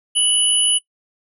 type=tone pair together; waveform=sine; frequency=2959 / 9953 Hz; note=F#7 / D#9; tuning=-1 / -1 cents; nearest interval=octave + major sixth; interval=2100 cents; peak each=-16 dBFS; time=0.15-0.79 s; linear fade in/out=20 ms; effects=noise-tail reverb RT60 0.1 s tail -22 dB re dry